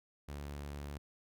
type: tone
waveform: sawtooth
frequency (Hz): 71.9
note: D2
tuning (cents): -36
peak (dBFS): -38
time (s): 0.28-0.98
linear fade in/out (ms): 10
effects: none